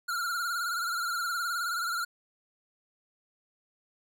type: tone with vibrato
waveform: square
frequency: 1396.9 Hz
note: F6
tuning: in tune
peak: -30 dBFS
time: 0.08-2.05 s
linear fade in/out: 10 ms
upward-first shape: sine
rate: 19 Hz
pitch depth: 71 cents each way
effects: none